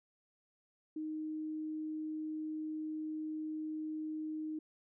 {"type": "tone", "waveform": "sine", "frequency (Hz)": 310.7, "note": "D#4", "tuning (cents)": -2, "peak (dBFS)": -37, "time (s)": [0.96, 4.59], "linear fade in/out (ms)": 5, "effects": []}